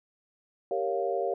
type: chord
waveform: sine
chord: G half-diminished seventh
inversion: none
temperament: equal with one note detuned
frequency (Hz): 392 / 464.3 / 554.4 / 698.5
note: G4 / Bb4 / Db5 / F5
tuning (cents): 0 / -7 / 0 / 0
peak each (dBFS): -32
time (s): 0.71-1.34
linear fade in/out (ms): 2
effects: none